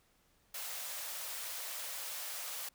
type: high-pass noise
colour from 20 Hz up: white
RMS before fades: -42 dBFS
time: 0.54-2.69 s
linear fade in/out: 5 ms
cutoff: 480 Hz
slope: 96 dB/octave
effects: pink hiss -71 dBFS RMS until 2.74 s